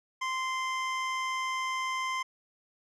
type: tone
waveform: 25% pulse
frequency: 1041 Hz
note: C6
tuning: 9 cents flat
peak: -26 dBFS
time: 0.21-2.23 s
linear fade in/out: 10 ms
effects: low-pass 6000 Hz 12 dB/octave